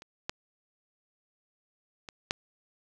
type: clicks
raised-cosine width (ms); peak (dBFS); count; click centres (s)
0.2; -29 / -14 / -24 / -10; 4; 0.021 / 0.295 / 2.088 / 2.309
effects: none